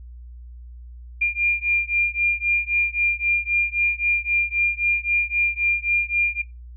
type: beating tone pair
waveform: sine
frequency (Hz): 2399 / 2402.8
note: D7 / D7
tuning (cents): +36 / +39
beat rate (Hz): 3.8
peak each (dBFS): -22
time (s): 1.21-6.42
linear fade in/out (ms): 10
effects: noise-tail reverb RT60 0.2 s tail -17 dB re dry + added 60 Hz sine -37 dBFS peak until 6.76 s